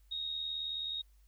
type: tone with amplitude modulation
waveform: sine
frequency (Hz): 3746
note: A#7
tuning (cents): +8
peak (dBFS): -33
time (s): 0.11-1.02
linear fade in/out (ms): 10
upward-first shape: sine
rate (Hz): 79.3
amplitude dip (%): 50
effects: added 50 Hz sine -60 dBFS peak until 1.27 s + white hiss -75 dBFS RMS until 1.27 s